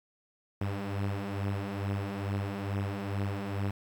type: beating tone pair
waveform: sawtooth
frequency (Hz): 98 / 100.3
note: G2 / G2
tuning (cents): 0 / +40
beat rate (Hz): 2.3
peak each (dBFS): -32 / -29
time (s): 0.61-3.71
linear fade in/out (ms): 5
effects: low-pass 3000 Hz 12 dB/octave + 9-bit